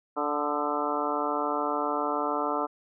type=harmonic tone with a mistuned harmonic; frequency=146.83 Hz; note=D3; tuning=in tune; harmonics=2 / 3 / 4 / 5 / 6 / 7 / 8 / 9; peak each=-34 / -34 / -34 / -34 / -34 / -34 / -34 / -34 dBFS; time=0.16-2.67 s; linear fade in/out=20 ms; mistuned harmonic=8; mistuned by=+38 cents; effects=none